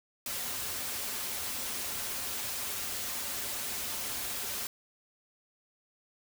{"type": "noise with comb filter", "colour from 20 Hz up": "white", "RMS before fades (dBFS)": -36, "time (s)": [0.26, 4.67], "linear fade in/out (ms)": 2, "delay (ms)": 6.2, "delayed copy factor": -0.5, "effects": []}